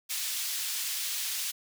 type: high-pass noise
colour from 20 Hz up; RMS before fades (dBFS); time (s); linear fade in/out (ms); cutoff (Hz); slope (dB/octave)
pink; -33; 0.09-1.52; 20; 3300; 12
effects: none